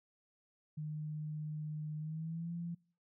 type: tone with pitch glide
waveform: sine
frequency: 152.7 to 170.41 Hz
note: D#3 to F3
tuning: -32 to -42 cents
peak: -38 dBFS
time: 0.77-2.75 s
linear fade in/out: 10 ms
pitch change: +190 cents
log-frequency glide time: 1.98-2.52 s
effects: noise-tail reverb RT60 0.5 s tail -26 dB re dry